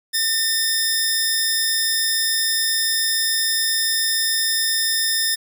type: tone pair together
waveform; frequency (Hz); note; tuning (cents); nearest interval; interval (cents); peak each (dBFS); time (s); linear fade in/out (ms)
15% pulse; 1810 / 5119; A6 / D#8; +48 / +48; octave + tritone; 1800; -15; 0.13-5.36; 20
effects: none